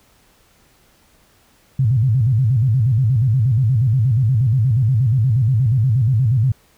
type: tone with vibrato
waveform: sine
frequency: 120 Hz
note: B2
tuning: 49 cents flat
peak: -12 dBFS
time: 1.79-6.52 s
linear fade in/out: 5 ms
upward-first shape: square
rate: 8.4 Hz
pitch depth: 180 cents each way
effects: pink hiss -55 dBFS RMS until 6.77 s